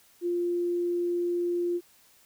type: tone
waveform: sine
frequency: 349.2 Hz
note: F4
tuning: in tune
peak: -25 dBFS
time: 0.21-1.81 s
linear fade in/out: 50 ms
effects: white hiss -60 dBFS RMS until 2.25 s